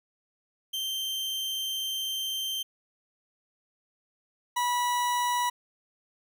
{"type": "tone pair in turn", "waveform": "40% pulse", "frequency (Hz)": [3136, 975], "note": ["G7", "B5"], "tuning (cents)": [0, -23], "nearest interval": "octave + minor sixth", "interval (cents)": 2023, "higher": "first", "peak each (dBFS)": [-29, -24], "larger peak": "second", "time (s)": [[0.73, 2.63], [4.56, 5.5]], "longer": "first", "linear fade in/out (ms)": 10, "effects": []}